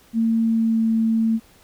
sine tone with pitch glide, 226.5 to 224.4 Hz, A#3 to A3, -50 to +34 cents, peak -16 dBFS, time 0.13-1.4 s, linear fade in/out 50 ms, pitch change -16 cents, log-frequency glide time 0.44-0.81 s, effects pink hiss -53 dBFS RMS until 1.63 s

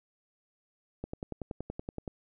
click train, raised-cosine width 2 ms, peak -23 dBFS, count 12, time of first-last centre 1.04-2.078 s, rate 10.6 Hz, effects none

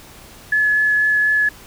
sine tone with vibrato, 1709 Hz, G#6, 49 cents sharp, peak -13 dBFS, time 0.52-1.49 s, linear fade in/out 5 ms, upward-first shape triangle, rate 4.1 Hz, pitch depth 9 cents each way, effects pink hiss -42 dBFS RMS until 1.66 s

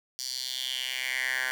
10% pulse tone with high-pass filter sweep, 128.9 Hz, C3, 26 cents flat, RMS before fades -32 dBFS, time 0.19-1.51 s, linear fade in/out 0 ms, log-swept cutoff 5100 to 1500 Hz, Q 4, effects none

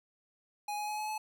square tone with pitch steps, 831 / 838.2 / 845.5 / 852.9 / 860.3 Hz, G#5 / G#5 / G#5 / G#5 / A5, +1 / +16 / +31 / +46 / -39 cents, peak -35 dBFS, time 0.68-1.18 s, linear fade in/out 5 ms, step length 100 ms, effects none

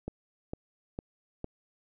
click train, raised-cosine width 2 ms, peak -22 dBFS, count 4, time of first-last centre 0.08-1.444 s, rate 2.2 Hz, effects none

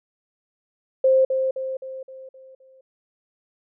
sine tone with echo, 526 Hz, C5, 9 cents sharp, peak -13 dBFS, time 1.04-1.25 s, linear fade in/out 5 ms, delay 260 ms, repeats 6, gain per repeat -6 dB, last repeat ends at 2.81 s, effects none

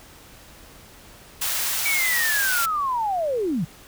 white high-pass noise, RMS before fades -25 dBFS, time 1.41-2.66 s, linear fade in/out 10 ms, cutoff 800 Hz, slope 12 dB/octave
sine linear sweep, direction down, 2293 to 138.5 Hz, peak -21 dBFS, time 1.85-3.65 s, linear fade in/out 10 ms
effects pink hiss -47 dBFS RMS until 3.87 s

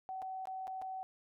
sine tone with dropouts, 757 Hz, F#5, 39 cents sharp, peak -39 dBFS, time 0.09-1.03 s, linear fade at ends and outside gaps 0 ms, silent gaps 0.219-0.224 / 0.455-0.472 / 0.671-0.678 / 0.816-0.821 s, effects none

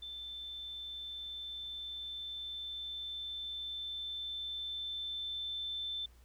sine tone with level ramp, 3540 Hz, A7, 10 cents sharp, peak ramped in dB -42 to -36 dBFS, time 0.02-6.06 s, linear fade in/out 5 ms, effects added 60 Hz sine -58 dBFS peak until 6.24 s + pink hiss -68 dBFS RMS until 6.24 s

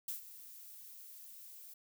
violet noise with ADSR envelope, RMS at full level -39 dBFS, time 0.08-1.74 s, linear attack 4 ms, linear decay 120 ms, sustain -14 dB, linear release 8 ms, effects none

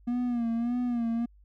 triangle tone with vibrato, 238.1 Hz, A#3, 37 cents sharp, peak -24 dBFS, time 0.07-1.26 s, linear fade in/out 10 ms, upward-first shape sine, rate 1.7 Hz, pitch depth 65 cents each way, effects added 50 Hz sine -54 dBFS peak until 1.44 s

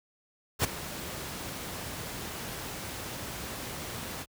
pink noise with ADSR envelope, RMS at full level -23 dBFS, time 0.59-4.26 s, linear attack 53 ms, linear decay 9 ms, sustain -15 dB, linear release 46 ms, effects high-pass 60 Hz 12 dB/octave

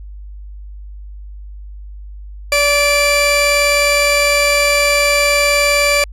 sawtooth tone pair together, 577.1 / 2348 Hz, D5 / D7, -30 / -1 cents, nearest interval 2 octaves, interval 2429 cents, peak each -10 dBFS, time 2.52-6.04 s, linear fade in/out 2 ms, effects added 50 Hz sine -29 dBFS peak until 6.12 s + low-pass 11000 Hz 12 dB/octave

